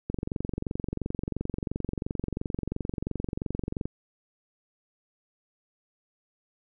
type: click train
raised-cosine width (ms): 3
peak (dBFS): -17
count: 87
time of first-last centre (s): 0.1-3.855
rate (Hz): 22.9
effects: none